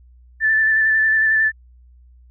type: tone with vibrato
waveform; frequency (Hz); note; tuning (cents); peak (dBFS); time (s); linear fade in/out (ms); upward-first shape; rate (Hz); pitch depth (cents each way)
sine; 1760; A6; 0; -13; 0.4-1.52; 50; square; 11; 15
effects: added 61 Hz sine -45 dBFS peak until 2.3 s